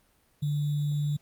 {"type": "tone with sample-and-hold", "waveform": "sine", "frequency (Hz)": 146.83, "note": "D3", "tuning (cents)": 0, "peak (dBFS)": -25, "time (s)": [0.42, 1.17], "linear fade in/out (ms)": 10, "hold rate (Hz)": 3675, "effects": ["pink hiss -66 dBFS RMS until 1.21 s", "Opus 32 kbps"]}